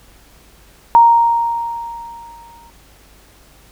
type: tone with exponential decay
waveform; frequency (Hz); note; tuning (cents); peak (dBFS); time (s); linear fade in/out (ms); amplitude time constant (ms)
sine; 932.3; A#5; 0; -3; 0.95-2.7; 0; 380
effects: added 50 Hz sine -48 dBFS peak until 3.71 s + pink hiss -48 dBFS RMS until 3.71 s